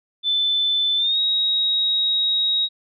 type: tone with pitch glide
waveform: sine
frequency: 3520 to 3794 Hz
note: A7 to A#7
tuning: 0 to +30 cents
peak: -17 dBFS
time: 0.23-2.69 s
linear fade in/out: 50 ms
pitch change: +130 cents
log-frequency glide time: 0.97-1.19 s
effects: none